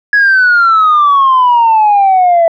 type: exponential sweep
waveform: sine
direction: down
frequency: 1685 to 659.3 Hz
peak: -3 dBFS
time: 0.13-2.48 s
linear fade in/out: 2 ms
effects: tanh soft clip ceiling -2 dBFS